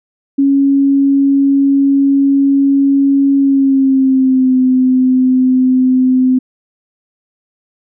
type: tone with pitch glide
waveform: sine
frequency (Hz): 276.6 to 256.6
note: C#4 to C4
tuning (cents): -4 to -34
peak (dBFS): -7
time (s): 0.38-6.39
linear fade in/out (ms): 10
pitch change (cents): -130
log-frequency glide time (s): 3.37-4.56
effects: none